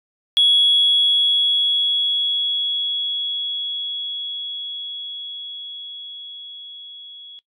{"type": "tone with level ramp", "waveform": "sine", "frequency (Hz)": 3351, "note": "G#7", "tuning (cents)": 15, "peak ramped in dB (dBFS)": [-10, -37], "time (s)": [0.37, 7.39], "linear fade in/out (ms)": 0, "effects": ["noise-tail reverb RT60 0.1 s tail -18 dB re dry", "tanh soft clip ceiling -7 dBFS"]}